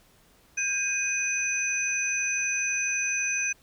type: tone cluster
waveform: sine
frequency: 1598 / 2492 / 6060 Hz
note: G6 / D#7 / F#8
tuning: +33 / +2 / +40 cents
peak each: -33 / -27 / -30 dBFS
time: 0.57-3.53 s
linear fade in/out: 10 ms
effects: pink hiss -60 dBFS RMS until 3.62 s